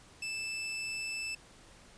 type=tone; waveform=sawtooth; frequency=2637 Hz; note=E7; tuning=in tune; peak=-32 dBFS; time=0.22-1.35 s; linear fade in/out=5 ms; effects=pink hiss -57 dBFS RMS until 1.97 s + resampled to 22050 Hz